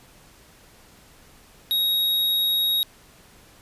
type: tone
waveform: square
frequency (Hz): 3782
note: A#7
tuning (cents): +24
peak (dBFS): -20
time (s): 1.71-2.83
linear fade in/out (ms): 0
effects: pink hiss -52 dBFS RMS until 3.61 s + resampled to 32000 Hz